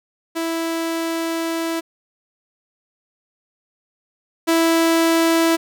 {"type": "tone pair in turn", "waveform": "sawtooth", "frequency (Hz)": [329.6, 329.6], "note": ["E4", "E4"], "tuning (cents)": [0, 0], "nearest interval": "unison", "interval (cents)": 0, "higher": "neither", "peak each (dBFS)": [-17, -10], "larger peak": "second", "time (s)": [[0.35, 1.81], [4.47, 5.57]], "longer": "first", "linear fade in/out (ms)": 20, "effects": []}